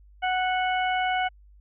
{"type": "harmonic tone with a mistuned harmonic", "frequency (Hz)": 740, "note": "F#5", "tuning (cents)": 0, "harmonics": [1, 2, 3, 4], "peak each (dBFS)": [-24, -30, -32, -35], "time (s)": [0.22, 1.29], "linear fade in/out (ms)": 20, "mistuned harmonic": 3, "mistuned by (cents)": -16, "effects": ["added 50 Hz sine -50 dBFS peak until 1.6 s"]}